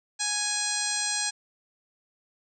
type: harmonic tone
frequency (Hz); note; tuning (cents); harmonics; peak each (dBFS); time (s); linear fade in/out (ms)
830.6; G#5; 0; 1 / 2 / 3 / 4 / 5 / 6 / 7 / 8 / 9 / 10; -38 / -35 / -38 / -38 / -33 / -37 / -34 / -37 / -34 / -34; 0.19-1.31; 20
effects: none